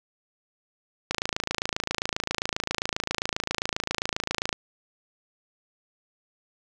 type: click train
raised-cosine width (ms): 0.2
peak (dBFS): -8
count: 95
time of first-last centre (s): 1.11-4.528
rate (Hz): 27.5
effects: none